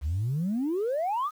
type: exponential sweep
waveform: sine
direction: up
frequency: 67.2 to 1288 Hz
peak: -24 dBFS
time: 0.01-1.31 s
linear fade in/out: 50 ms
effects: tanh soft clip ceiling -22 dBFS + 9-bit